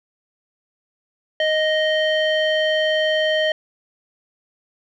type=tone with low-pass filter; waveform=square; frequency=622.3 Hz; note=D#5; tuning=in tune; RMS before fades=-19 dBFS; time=1.4-3.52 s; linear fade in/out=2 ms; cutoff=2700 Hz; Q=7.1; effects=none